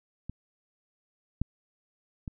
clicks, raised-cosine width 5 ms, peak -24 / -15 / -24 dBFS, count 3, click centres 0.296 / 1.416 / 2.278 s, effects none

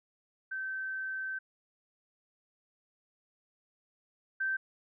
sine tone pair in turn, 1545 / 1554.8 Hz, G6 / G6, -26 / -15 cents, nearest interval unison, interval 11 cents, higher second, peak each -34 / -29 dBFS, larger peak second, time 0.51-1.39 / 4.4-4.57 s, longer first, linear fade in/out 10 ms, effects none

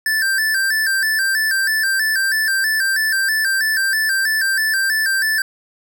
square tone with vibrato, 1661.2 Hz, G#6, in tune, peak -16 dBFS, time 0.06-5.42 s, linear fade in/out 2 ms, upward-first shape square, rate 3.1 Hz, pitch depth 94 cents each way, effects none

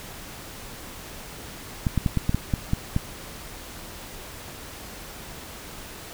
clicks, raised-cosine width 5 ms, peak -9 dBFS, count 9, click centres 1.868 / 1.977 / 2.062 / 2.173 / 2.294 / 2.346 / 2.538 / 2.734 / 2.964 s, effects pink hiss -40 dBFS RMS until 6.13 s

